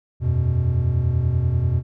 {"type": "chord", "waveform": "triangle", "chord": "E suspended second", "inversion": "none", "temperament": "just", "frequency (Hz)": [82.41, 92.71, 123.61], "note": ["E2", "F#2", "B2"], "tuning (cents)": [0, 4, 2], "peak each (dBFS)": [-20, -22, -18], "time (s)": [0.2, 1.83], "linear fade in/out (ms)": 50, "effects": []}